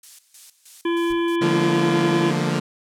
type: noise with tremolo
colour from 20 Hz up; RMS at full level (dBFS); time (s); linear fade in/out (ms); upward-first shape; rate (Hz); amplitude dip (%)
violet; -35; 0.03-1.36; 5; square; 3.2; 80
type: harmonic tone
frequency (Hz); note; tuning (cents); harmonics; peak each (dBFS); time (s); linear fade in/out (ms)
339.2; E4; +50; 1 / 3 / 5 / 7 / 9 / 10; -19 / -29 / -33 / -36 / -38 / -39; 0.85-2.31; 5
type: noise with exponential decay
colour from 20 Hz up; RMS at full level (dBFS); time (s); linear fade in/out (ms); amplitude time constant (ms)
brown; -37; 1.1-1.33; 0; 48
type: chord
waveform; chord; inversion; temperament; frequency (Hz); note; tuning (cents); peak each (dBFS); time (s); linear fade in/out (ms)
sawtooth; Bb major seventh; first; equal with one note detuned; 146.83 / 174.61 / 214.4 / 233.1; D3 / F3 / A3 / Bb3; 0 / 0 / -45 / 0; -20 / -20 / -25 / -23; 1.41-2.6; 10
effects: low-pass 8000 Hz 12 dB/octave